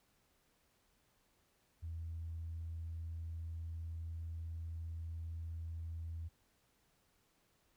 sine tone, 82.41 Hz, E2, in tune, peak -40 dBFS, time 1.82-6.29 s, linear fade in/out 20 ms, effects tanh soft clip ceiling -36 dBFS + pink hiss -75 dBFS RMS until 7.76 s

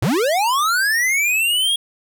square linear sweep, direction up, 88.2 to 3322 Hz, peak -16 dBFS, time 0.02-1.76 s, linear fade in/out 5 ms, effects none

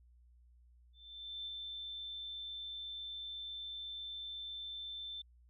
sine tone with ADSR envelope, 3546 Hz, A7, 13 cents sharp, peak -40 dBFS, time 0.93-5.22 s, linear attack 530 ms, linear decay 36 ms, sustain -2 dB, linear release 7 ms, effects added 60 Hz sine -61 dBFS peak until 5.49 s

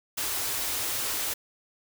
white band-stop noise, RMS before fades -30 dBFS, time 0.17-1.34 s, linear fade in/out 10 ms, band 140 to 240 Hz, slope 96 dB/octave, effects none

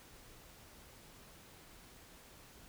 silence, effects pink hiss -58 dBFS RMS until 2.68 s

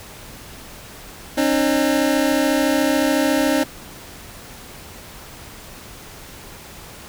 25% pulse tone pair together, 270 / 303.9 Hz, C#4 / D#4, -45 / -41 cents, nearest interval major second, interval 204 cents, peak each -15 dBFS, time 1.37-3.64 s, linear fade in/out 10 ms, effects pink hiss -39 dBFS RMS until 7.08 s

